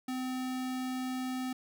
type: tone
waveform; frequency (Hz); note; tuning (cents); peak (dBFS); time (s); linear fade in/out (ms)
square; 256.5; C4; -34; -34; 0.08-1.53; 5
effects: none